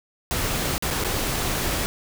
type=noise with dropouts; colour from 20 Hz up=pink; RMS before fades=-25 dBFS; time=0.31-1.86 s; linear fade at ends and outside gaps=0 ms; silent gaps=0.78-0.824 / 0.904-0.909 / 1.039-1.046 s; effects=none

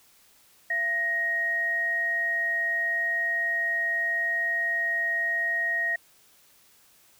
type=tone pair together; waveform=sine; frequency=675.2 / 1876 Hz; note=E5 / A#6; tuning=+41 / +11 cents; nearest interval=octave + tritone; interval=1770 cents; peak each=-36 / -24 dBFS; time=0.7-5.96 s; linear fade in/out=5 ms; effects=white hiss -59 dBFS RMS until 7.19 s

